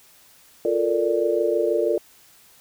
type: chord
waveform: sine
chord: Bb major seventh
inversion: second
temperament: equal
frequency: 349.2 / 440 / 466.2 / 587.3 Hz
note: F4 / A4 / Bb4 / D5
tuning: 0 / 0 / 0 / 0 cents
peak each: -24 dBFS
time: 0.65-1.98 s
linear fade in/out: 2 ms
effects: white hiss -53 dBFS RMS until 2.6 s